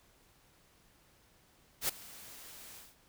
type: noise with ADSR envelope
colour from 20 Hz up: white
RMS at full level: -30 dBFS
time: 1.81-2.96 s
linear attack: 78 ms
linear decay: 9 ms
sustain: -21 dB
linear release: 200 ms
effects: pink hiss -66 dBFS RMS until 3.08 s